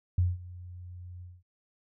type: tone with ADSR envelope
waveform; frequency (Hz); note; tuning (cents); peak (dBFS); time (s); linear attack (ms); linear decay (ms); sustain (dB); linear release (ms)
sine; 89.3; F2; +39; -20; 0.18-1.43; 4; 190; -21; 210
effects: none